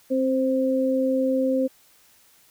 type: tone pair together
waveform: sine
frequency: 264.1 / 523.3 Hz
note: C4 / C5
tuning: +16 / 0 cents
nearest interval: octave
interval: 1184 cents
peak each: -22 / -22 dBFS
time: 0.1-1.68 s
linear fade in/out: 20 ms
effects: white hiss -57 dBFS RMS until 2.5 s